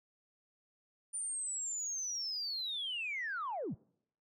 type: linear sweep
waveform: sine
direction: down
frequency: 9250 to 82.41 Hz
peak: -35 dBFS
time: 1.13-3.75 s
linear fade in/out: 20 ms
effects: noise-tail reverb RT60 0.7 s tail -26 dB re dry + tanh soft clip ceiling -31 dBFS

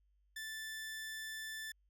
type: tone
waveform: sawtooth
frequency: 1760 Hz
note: A6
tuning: in tune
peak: -39 dBFS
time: 0.36-1.72 s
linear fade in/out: 5 ms
effects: added 50 Hz sine -70 dBFS peak until 1.89 s

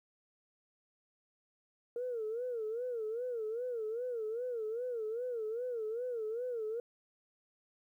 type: tone with vibrato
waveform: sine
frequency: 465.4 Hz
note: A#4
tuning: 3 cents flat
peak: -34 dBFS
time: 1.96-6.8 s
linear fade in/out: 2 ms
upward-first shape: sine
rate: 2.5 Hz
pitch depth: 140 cents each way
effects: tanh soft clip ceiling -30 dBFS + 12-bit

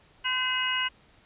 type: harmonic tone with a mistuned harmonic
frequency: 511 Hz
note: C5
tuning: 41 cents flat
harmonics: 2 / 3 / 4 / 5 / 6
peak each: -33 / -32 / -33 / -35 / -28 dBFS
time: 0.24-0.89 s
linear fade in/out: 20 ms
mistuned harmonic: 6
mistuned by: -98 cents
effects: pink hiss -59 dBFS RMS until 1.25 s + resampled to 8000 Hz

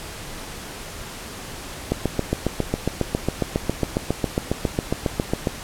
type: click train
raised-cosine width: 2 ms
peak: -6 dBFS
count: 27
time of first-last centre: 1.92-5.472 s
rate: 7.32 Hz
effects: pink hiss -35 dBFS RMS until 5.63 s + low-pass 12000 Hz 12 dB/octave

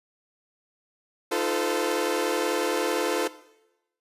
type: chord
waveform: sawtooth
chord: F dominant seventh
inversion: third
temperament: equal with one note detuned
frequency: 311.1 / 349.2 / 440 / 511 Hz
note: Eb4 / F4 / A4 / C5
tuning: 0 / 0 / 0 / -41 cents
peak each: -29 / -25 / -24 / -26 dBFS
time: 1.31-3.28 s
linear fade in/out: 10 ms
effects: noise-tail reverb RT60 0.9 s tail -17 dB re dry + resampled to 32000 Hz

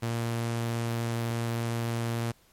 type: tone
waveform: sawtooth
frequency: 116.5 Hz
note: A#2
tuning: 1 cent flat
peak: -24 dBFS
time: 0.02-2.32 s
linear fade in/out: 10 ms
effects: pink hiss -62 dBFS RMS until 2.52 s + MP3 64 kbps

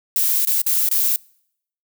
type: noise with dropouts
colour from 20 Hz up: violet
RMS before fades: -18 dBFS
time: 0.16-1.16 s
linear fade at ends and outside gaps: 1 ms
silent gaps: 0.451-0.472 / 0.617-0.664 / 0.889-0.913 s
effects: noise-tail reverb RT60 0.7 s tail -26 dB re dry

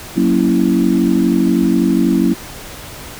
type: chord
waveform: sine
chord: F# dominant seventh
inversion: none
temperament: equal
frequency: 185 / 233.1 / 277.2 / 329.6 Hz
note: F#3 / A#3 / C#4 / E4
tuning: 0 / 0 / 0 / 0 cents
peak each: -16 dBFS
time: 0.16-2.34 s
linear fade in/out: 10 ms
effects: pink hiss -32 dBFS RMS until 3.19 s

